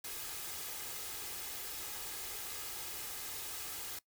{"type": "noise with comb filter", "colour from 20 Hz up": "white", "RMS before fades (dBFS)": -43, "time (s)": [0.04, 3.99], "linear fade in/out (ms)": 5, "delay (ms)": 2.4, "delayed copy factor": 0.5, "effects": ["noise-tail reverb RT60 0.1 s tail -20 dB re dry"]}